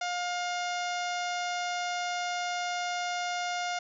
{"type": "harmonic tone", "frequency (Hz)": 710, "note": "F5", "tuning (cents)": 28, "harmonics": [1, 2, 3, 4, 5, 6, 7, 8, 9, 10], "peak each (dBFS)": [-32, -37, -39, -43, -43, -47, -46, -45, -48, -52], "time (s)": [0.01, 3.79], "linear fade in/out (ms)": 5, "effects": []}